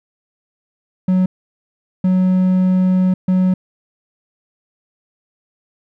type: tone bursts at uneven times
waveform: triangle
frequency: 185 Hz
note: F#3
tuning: in tune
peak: -9 dBFS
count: 3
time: 1.08-1.26 / 2.04-3.14 / 3.28-3.54 s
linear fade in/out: 5 ms
effects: none